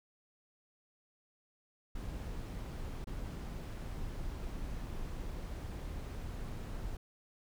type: noise with dropouts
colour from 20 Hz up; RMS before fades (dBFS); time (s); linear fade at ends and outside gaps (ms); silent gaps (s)
brown; -41; 1.95-6.97; 5; 3.044-3.07
effects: none